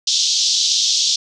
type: band-pass noise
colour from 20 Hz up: white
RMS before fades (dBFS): -17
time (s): 0.07-1.16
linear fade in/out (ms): 5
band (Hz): 3300 to 6300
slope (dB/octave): 48
effects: none